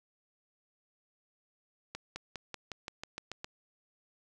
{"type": "accelerating click train", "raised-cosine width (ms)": 0.2, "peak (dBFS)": -22, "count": 10, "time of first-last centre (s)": [1.95, 3.445], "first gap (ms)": 210, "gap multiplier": 0.94, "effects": []}